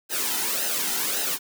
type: noise with flanger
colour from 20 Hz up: white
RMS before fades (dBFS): -26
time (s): 0.09-1.39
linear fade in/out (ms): 50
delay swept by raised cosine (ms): 0.87 to 1.81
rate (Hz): 1.8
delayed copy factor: -0.65
effects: high-pass 200 Hz 12 dB/octave